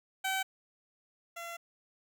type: tone pair in turn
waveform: 15% pulse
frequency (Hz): 766 / 680.8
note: G5 / F5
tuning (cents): -40 / -44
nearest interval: major second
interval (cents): 204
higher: first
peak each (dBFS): -24 / -34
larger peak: first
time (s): 0.24-0.43 / 1.36-1.57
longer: second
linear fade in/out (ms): 10
effects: none